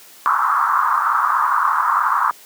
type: band-pass noise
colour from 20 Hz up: white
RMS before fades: -17 dBFS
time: 0.26-2.31 s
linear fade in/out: 0 ms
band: 990 to 1300 Hz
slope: 48 dB/octave
effects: white hiss -44 dBFS RMS until 2.45 s + high-pass 200 Hz 12 dB/octave